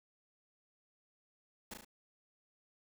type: noise with echo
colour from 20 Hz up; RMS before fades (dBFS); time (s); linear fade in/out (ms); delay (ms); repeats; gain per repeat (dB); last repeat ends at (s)
pink; -45; 1.71-1.74; 5; 36; 3; -4; 1.848
effects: none